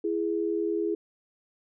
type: tone pair together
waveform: sine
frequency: 335.1 / 415.3 Hz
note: E4 / G#4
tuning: +29 / 0 cents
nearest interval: major third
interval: 371 cents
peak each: -28 dBFS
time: 0.04-0.95 s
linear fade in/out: 5 ms
effects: none